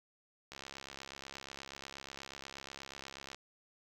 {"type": "click train", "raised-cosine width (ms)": 0.2, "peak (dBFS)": -28, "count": 194, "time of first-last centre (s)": [0.52, 3.346], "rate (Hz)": 68.3, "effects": ["9-bit"]}